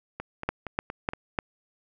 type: two click trains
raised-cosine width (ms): 0.5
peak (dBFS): -19 / -10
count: 5 / 4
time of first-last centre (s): 0.2-1.135 / 0.49-1.388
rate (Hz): 4.28 / 3.34
effects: none